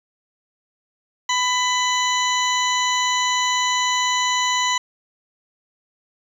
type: harmonic tone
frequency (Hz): 998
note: B5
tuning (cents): +18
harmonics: 1 / 2 / 3 / 4 / 6 / 7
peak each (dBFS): -21 / -24 / -26 / -27 / -29 / -29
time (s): 1.29-4.78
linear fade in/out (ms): 5
effects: 8-bit